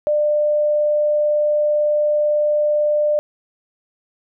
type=tone; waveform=sine; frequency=597 Hz; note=D5; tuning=28 cents sharp; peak=-14 dBFS; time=0.07-3.19 s; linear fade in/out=0 ms; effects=none